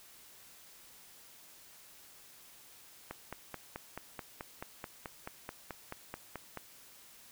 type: click train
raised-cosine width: 0.5 ms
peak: -25 dBFS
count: 17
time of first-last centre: 3.11-6.573 s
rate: 4.62 Hz
effects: white hiss -57 dBFS RMS until 7.31 s